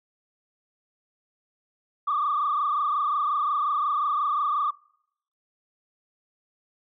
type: tone with frequency modulation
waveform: sine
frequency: 1174.7 Hz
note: D6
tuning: in tune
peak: -21 dBFS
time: 2.07-4.71 s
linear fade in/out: 10 ms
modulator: 25.6 Hz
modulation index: 2.3
effects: noise-tail reverb RT60 0.7 s tail -25 dB re dry + tanh soft clip ceiling -17 dBFS